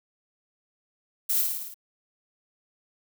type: noise with echo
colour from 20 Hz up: violet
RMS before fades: -25 dBFS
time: 1.29-1.42 s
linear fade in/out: 10 ms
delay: 54 ms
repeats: 6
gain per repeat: -3 dB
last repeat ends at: 1.744 s
effects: none